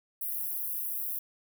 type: high-pass noise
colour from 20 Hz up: white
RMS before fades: -34 dBFS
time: 0.21-1.19 s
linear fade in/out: 5 ms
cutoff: 11000 Hz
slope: 48 dB/octave
effects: none